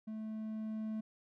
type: tone with level ramp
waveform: triangle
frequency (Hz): 217.9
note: A3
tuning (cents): -17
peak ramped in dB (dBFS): -38 to -34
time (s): 0.07-1.01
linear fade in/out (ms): 10
effects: none